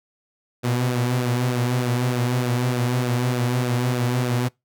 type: tone with flanger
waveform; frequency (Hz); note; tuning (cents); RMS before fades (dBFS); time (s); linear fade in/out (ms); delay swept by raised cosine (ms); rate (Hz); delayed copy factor
sawtooth; 123.47; B2; 0; -22; 0.63-4.49; 20; 0.94 to 6.64; 3.3; -0.55
effects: noise-tail reverb RT60 0.2 s tail -25 dB re dry